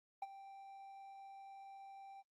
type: tone with ADSR envelope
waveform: triangle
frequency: 784 Hz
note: G5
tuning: in tune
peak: -36 dBFS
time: 0.22-2.23 s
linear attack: 4 ms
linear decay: 33 ms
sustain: -14 dB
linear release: 34 ms
effects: noise-tail reverb RT60 0.1 s tail -23 dB re dry + Opus 32 kbps